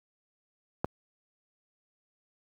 click, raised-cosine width 1 ms, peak -13 dBFS, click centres 0.845 s, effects high-pass 60 Hz 12 dB/octave + 9-bit

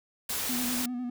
white noise, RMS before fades -32 dBFS, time 0.29-0.86 s, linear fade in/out 5 ms
triangle tone with vibrato, 246.9 Hz, B3, in tune, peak -29 dBFS, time 0.49-1.1 s, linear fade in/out 5 ms, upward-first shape square, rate 10 Hz, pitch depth 32 cents each way
effects none

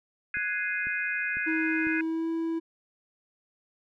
sine chord, Ab dominant seventh, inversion third, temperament equal, 1480 / 1661.2 / 2093 / 2489 Hz, Gb6 / Ab6 / C7 / Eb7, 0 / 0 / 0 / 0 cents, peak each -34 / -31 / -35 / -33 dBFS, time 0.34-2.01 s, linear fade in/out 2 ms
click train, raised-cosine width 3 ms, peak -32 dBFS, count 4, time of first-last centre 0.37-1.87 s, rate 2 Hz
triangle tone with pitch glide, 320 to 328.4 Hz, D#4 to E4, +49 to -6 cents, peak -25 dBFS, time 1.46-2.6 s, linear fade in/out 20 ms, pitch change +45 cents, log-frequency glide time 1.92-2.29 s
effects none

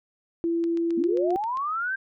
sine tone with pitch glide, 336 to 356 Hz, E4 to F4, +33 to +33 cents, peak -22 dBFS, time 0.44-1.36 s, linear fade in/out 0 ms, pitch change +100 cents, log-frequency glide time 0.98-1.16 s
click train, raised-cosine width 0.2 ms, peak -27 dBFS, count 8, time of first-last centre 0.64-1.572 s, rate 7.51 Hz
sine linear sweep, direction up, 224 to 1600 Hz, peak -25 dBFS, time 0.97-1.96 s, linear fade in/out 10 ms
effects none

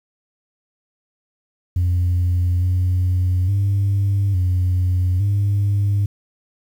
sine tone with pitch steps, 88.8 / 91 / 99.4 / 90.8 / 100.9 Hz, F2 / F#2 / G2 / F#2 / G#2, +29 / -28 / +25 / -32 / -49 cents, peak -13 dBFS, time 1.76-6.06 s, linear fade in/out 5 ms, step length 860 ms, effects tanh soft clip ceiling -13 dBFS + 8-bit

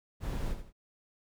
brown noise with echo, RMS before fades -34 dBFS, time 0.2-0.56 s, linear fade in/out 50 ms, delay 84 ms, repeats 2, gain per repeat -9 dB, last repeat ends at 0.728 s, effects none

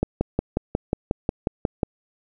click train, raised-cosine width 2 ms, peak -7 dBFS, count 11, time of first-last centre 0.03-1.832 s, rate 5.55 Hz, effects none

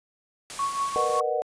white noise, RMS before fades -37 dBFS, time 0.5-1.2 s, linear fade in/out 0 ms
sine tone with tremolo, 1108.7 Hz, C#6, in tune, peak -22 dBFS, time 0.59-1.21 s, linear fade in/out 2 ms, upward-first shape triangle, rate 5.4 Hz, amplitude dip 70%
sine chord, B major seventh, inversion third, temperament equal with one note detuned, 466.2 / 493.9 / 606.3 / 740 Hz, A#4 / B4 / D#5 / F#5, 0 / 0 / -45 / 0 cents, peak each -29 dBFS, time 0.96-1.42 s, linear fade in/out 0 ms
effects resampled to 22050 Hz

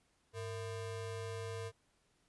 square ring-modulated tone, 280 Hz, C#4, 18 cents sharp, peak -38 dBFS, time 0.33-1.72 s, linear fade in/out 50 ms, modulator 178 Hz, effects pink hiss -75 dBFS RMS until 2.28 s + resampled to 24000 Hz

